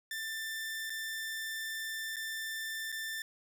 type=tone with dropouts; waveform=sawtooth; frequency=1779 Hz; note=A6; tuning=19 cents sharp; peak=-33 dBFS; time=0.11-3.22 s; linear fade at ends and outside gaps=2 ms; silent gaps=0.897-0.902 / 2.16-2.166 / 2.919-2.924 s; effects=none